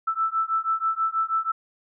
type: beating tone pair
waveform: sine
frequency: 1318.5 / 1324.7 Hz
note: E6 / E6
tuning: 0 / +8 cents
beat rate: 6.2 Hz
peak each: -25 dBFS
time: 0.07-1.52 s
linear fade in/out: 10 ms
effects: none